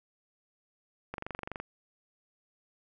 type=click train; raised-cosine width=0.5 ms; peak=-22 dBFS; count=12; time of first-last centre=1.14-1.6 s; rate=23.9 Hz; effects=none